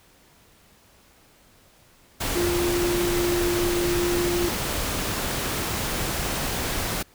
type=tone in noise; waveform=sine; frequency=349.2 Hz; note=F4; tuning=in tune; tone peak=-22 dBFS; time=2.35-4.49 s; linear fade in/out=10 ms; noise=pink; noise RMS=-27 dBFS; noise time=2.2-7.03 s; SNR=+2 dB; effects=pink hiss -56 dBFS RMS until 7.14 s